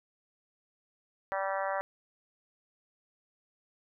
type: harmonic tone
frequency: 193.9 Hz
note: G3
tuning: 19 cents flat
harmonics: 3 / 4 / 5 / 6 / 7 / 8 / 9 / 10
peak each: -34 / -36 / -38 / -40 / -41 / -42 / -43 / -44 dBFS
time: 1.32-1.81 s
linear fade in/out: 0 ms
effects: none